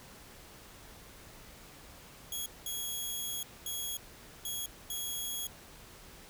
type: tone bursts at uneven times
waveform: 10% pulse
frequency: 3322 Hz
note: G#7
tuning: in tune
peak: -27 dBFS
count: 5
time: 2.32-2.46 / 2.66-3.43 / 3.66-3.97 / 4.45-4.66 / 4.9-5.47 s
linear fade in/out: 2 ms
effects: pink hiss -53 dBFS RMS until 6.29 s